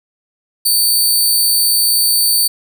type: tone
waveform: 15% pulse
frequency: 4559 Hz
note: C#8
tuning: 48 cents sharp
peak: -4 dBFS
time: 0.65-2.48 s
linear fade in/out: 10 ms
effects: none